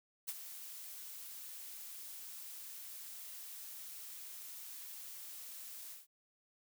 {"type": "noise with ADSR envelope", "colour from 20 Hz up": "blue", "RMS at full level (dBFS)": -39, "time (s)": [0.27, 6.07], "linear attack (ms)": 20, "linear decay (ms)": 38, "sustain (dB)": -10, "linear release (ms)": 160, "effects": []}